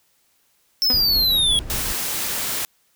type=exponential sweep; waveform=square; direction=down; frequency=5380 to 3289 Hz; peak=-16 dBFS; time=0.82-1.59 s; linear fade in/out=0 ms
type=tone with exponential decay; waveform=sawtooth; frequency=250 Hz; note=B3; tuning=21 cents sharp; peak=-18 dBFS; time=0.9-1.02 s; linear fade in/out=2 ms; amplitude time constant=24 ms
type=noise with tremolo; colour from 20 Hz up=brown; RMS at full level=-28 dBFS; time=0.93-1.93 s; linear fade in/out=10 ms; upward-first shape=triangle; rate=5.2 Hz; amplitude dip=45%
type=noise; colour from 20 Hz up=white; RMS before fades=-25 dBFS; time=1.7-2.65 s; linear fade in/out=0 ms
effects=white hiss -63 dBFS RMS until 2.95 s